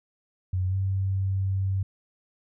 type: tone with pitch glide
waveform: sine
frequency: 92.3 to 96.22 Hz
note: F#2 to G2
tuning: -4 to -32 cents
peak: -23 dBFS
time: 0.53-1.83 s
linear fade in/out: 5 ms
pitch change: +72 cents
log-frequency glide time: 0.68-0.75 s
effects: none